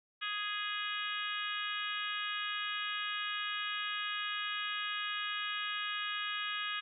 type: harmonic tone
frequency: 415.3 Hz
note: G#4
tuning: in tune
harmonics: 3 / 4 / 5 / 6 / 7 / 8 / 9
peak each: -41 / -40 / -46 / -43 / -42 / -43 / -48 dBFS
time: 0.21-6.81 s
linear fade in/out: 20 ms
effects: none